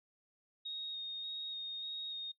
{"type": "tone with vibrato", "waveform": "sine", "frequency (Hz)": 3729, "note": "A#7", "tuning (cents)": 0, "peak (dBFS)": -39, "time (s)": [0.65, 2.32], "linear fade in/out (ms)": 10, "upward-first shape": "square", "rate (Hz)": 1.7, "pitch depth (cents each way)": 11, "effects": ["noise-tail reverb RT60 0.1 s tail -22 dB re dry"]}